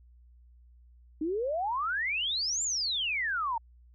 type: exponential two-way sweep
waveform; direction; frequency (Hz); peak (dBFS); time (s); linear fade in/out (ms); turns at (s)
sine; up then down; 297.5 to 7410 to 880; -28; 1.21-3.58; 5; 2.63
effects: added 60 Hz sine -54 dBFS peak until 3.94 s